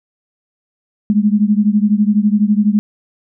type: beating tone pair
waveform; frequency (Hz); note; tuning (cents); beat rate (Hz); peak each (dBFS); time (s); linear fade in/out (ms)
sine; 204.5 / 216.5; G#3 / A3; -26 / -28; 12; -12 / -14; 1.1-2.79; 0
effects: none